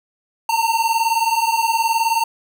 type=beating tone pair; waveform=square; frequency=898 / 917 Hz; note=A5 / A#5; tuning=+35 / -29 cents; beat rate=19 Hz; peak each=-20 / -19 dBFS; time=0.49-2.24 s; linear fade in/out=5 ms; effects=none